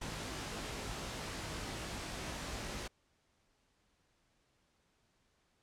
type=noise with comb filter; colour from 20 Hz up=pink; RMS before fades=-42 dBFS; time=0.01-2.88 s; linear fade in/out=10 ms; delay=19 ms; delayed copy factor=+0.6; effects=pink hiss -75 dBFS RMS until 5.62 s + low-pass 8000 Hz 12 dB/octave